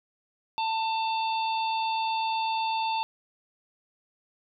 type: harmonic tone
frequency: 892 Hz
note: A5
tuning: 23 cents sharp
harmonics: 1 / 3 / 4 / 5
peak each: -26 / -36 / -38 / -40 dBFS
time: 0.58-3.03 s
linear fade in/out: 0 ms
effects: none